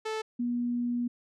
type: tone pair in turn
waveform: sawtooth / sine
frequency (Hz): 437.6 / 241.4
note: A4 / B3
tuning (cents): -9 / -39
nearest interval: minor seventh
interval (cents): 1030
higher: first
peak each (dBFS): -27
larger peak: neither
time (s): 0.05-0.22 / 0.39-1.08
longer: second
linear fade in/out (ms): 10
effects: low-pass 6000 Hz 12 dB/octave